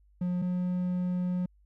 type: tone pair in turn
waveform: triangle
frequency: 178.8 / 180.15 Hz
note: F3 / F#3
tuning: +41 / -46 cents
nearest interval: unison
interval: 13 cents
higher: second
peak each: -25 dBFS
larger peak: neither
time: 0.21-0.42 / 0.42-1.46 s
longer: second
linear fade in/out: 5 ms
effects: added 50 Hz sine -59 dBFS peak until 1.65 s